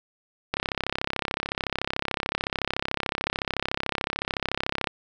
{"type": "click train", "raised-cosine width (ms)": 0.3, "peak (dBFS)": -9, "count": 147, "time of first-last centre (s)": [0.54, 4.872], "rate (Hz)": 33.7, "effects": []}